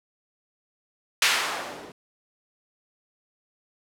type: noise with low-pass filter sweep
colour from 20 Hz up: violet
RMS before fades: -27 dBFS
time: 1.22-1.92 s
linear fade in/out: 2 ms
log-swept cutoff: 2500 to 290 Hz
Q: 0.88
effects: none